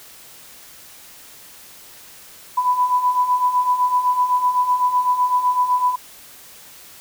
sine beating tone pair, 989 / 996.9 Hz, B5 / B5, +2 / +16 cents, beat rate 7.9 Hz, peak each -22 / -16 dBFS, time 2.57-5.96 s, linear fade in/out 10 ms, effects white hiss -43 dBFS RMS until 7 s

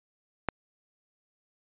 click, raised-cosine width 0.5 ms, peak -11 dBFS, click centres 0.487 s, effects resampled to 8000 Hz

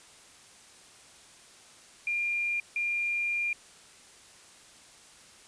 sine tone bursts at uneven times, 2400 Hz, D7, 37 cents sharp, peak -27 dBFS, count 2, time 2.07-2.6 / 2.76-3.53 s, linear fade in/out 2 ms, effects white hiss -54 dBFS RMS until 5.47 s + resampled to 22050 Hz

